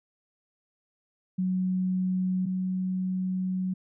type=tone pair in turn; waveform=sine; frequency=185 / 185.64 Hz; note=F#3 / F#3; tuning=0 / +6 cents; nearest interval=unison; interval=6 cents; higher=second; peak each=-24 / -26 dBFS; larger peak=first; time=1.38-2.46 / 2.46-3.74 s; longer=second; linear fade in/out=10 ms; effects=none